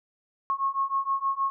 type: beating tone pair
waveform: sine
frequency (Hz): 1087 / 1093.4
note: C#6 / C#6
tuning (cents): -34 / -24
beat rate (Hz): 6.4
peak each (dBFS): -28 / -27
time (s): 0.5-1.5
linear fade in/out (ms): 0
effects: none